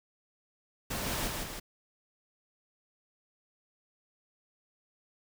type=noise with echo; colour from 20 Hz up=pink; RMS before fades=-35 dBFS; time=0.9-1.28 s; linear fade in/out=10 ms; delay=160 ms; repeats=2; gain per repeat=-3 dB; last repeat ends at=1.6 s; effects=none